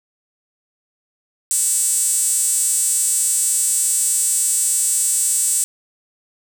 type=tone with high-pass filter; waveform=sawtooth; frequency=376.6 Hz; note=F#4; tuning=31 cents sharp; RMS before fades=-18 dBFS; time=1.51-5.64 s; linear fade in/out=0 ms; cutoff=8200 Hz; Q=6.6; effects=none